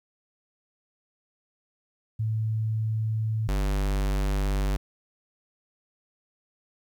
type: tone pair in turn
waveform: sine / square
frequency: 110 / 49.16 Hz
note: A2 / G1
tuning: 0 / +6 cents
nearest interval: octave + major second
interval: 1394 cents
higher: first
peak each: -24 dBFS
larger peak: neither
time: 2.19-3.48 / 3.48-4.77 s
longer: neither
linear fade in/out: 10 ms
effects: 11-bit